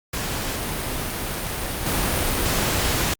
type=noise with level steps; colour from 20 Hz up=pink; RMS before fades=-27 / -22 dBFS; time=0.13-3.14 s; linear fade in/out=5 ms; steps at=1.86 s; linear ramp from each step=5 ms; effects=Opus 48 kbps